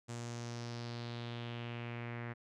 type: tone with low-pass filter sweep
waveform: sawtooth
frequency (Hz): 118.6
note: A#2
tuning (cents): +30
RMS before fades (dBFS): -43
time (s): 0.08-2.34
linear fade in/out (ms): 20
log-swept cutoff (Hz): 7700 to 1900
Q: 3
effects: none